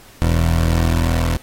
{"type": "tone pair together", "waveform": "20% pulse", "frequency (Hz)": [41.38, 82.41], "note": ["E1", "E2"], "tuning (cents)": [7, 0], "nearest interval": "octave", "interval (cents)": 1193, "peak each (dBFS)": -13, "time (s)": [0.22, 1.37], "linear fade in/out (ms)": 0, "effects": ["pink hiss -45 dBFS RMS until 1.42 s", "AAC 48 kbps"]}